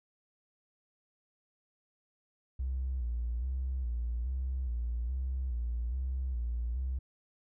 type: tone with vibrato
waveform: triangle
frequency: 61.74 Hz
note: B1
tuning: in tune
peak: -27 dBFS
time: 2.59-6.99 s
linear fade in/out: 10 ms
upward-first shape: square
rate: 1.2 Hz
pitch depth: 80 cents each way
effects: tanh soft clip ceiling -29 dBFS